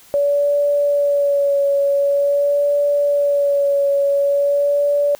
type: tone with vibrato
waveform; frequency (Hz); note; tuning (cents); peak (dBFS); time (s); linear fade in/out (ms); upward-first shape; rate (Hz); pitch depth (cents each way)
sine; 569; C#5; +45; -13; 0.14-5.15; 0; sine; 0.46; 23
effects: white hiss -47 dBFS RMS until 5.19 s